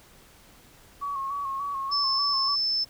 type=tone with vibrato; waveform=sine; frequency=1108.7 Hz; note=C#6; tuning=in tune; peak=-28 dBFS; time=1.01-2.56 s; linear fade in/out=20 ms; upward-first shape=square; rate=3.4 Hz; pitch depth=37 cents each way
type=tone; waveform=sine; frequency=5270 Hz; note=E8; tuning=1 cent flat; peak=-23 dBFS; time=1.91-2.85 s; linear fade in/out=20 ms
effects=pink hiss -54 dBFS RMS until 2.89 s